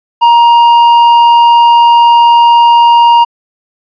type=tone with tanh clipping; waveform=sine; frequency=941 Hz; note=A#5; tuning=16 cents sharp; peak=-3 dBFS; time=0.21-3.25 s; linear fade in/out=20 ms; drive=7 dB; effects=resampled to 11025 Hz